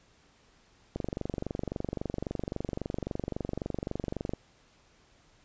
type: click train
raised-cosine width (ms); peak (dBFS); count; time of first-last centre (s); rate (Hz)
2; -19; 81; 0.96-4.336; 23.7
effects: pink hiss -63 dBFS RMS until 5.44 s + resampled to 16000 Hz